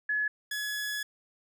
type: tone pair in turn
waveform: sine / sawtooth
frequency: 1701 / 1694.2 Hz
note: G#6 / G#6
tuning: +41 / +34 cents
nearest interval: unison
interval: 7 cents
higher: first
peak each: -26 / -28 dBFS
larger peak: first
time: 0.09-0.28 / 0.51-1.03 s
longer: second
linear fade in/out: 5 ms
effects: none